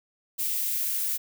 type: noise with high-pass filter sweep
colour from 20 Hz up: violet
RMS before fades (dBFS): -28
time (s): 0.38-1.18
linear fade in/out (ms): 20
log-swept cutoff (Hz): 2300 to 1500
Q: 1.5
effects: none